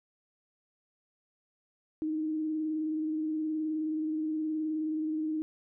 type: tone with vibrato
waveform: sine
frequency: 311.6 Hz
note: D#4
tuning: 3 cents sharp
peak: -29 dBFS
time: 2.02-5.42 s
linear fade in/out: 0 ms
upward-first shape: square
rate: 19 Hz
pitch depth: 21 cents each way
effects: none